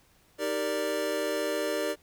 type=chord; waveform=square; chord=Eb major seventh; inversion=none; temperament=equal; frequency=311.1 / 392 / 466.2 / 587.3 Hz; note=Eb4 / G4 / Bb4 / D5; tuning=0 / 0 / 0 / 0 cents; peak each=-36 / -35 / -35 / -32 dBFS; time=0.38-1.96 s; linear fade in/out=50 ms; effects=pink hiss -63 dBFS RMS until 2.02 s